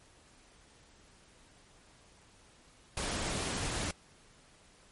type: noise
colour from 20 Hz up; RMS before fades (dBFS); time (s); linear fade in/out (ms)
pink; -35; 2.97-3.91; 2
effects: pink hiss -61 dBFS RMS until 4.91 s + MP3 48 kbps